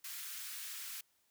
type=high-pass noise; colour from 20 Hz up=white; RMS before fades=-45 dBFS; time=0.04-1.01 s; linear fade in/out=5 ms; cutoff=1300 Hz; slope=24 dB/octave; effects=white hiss -75 dBFS RMS until 1.3 s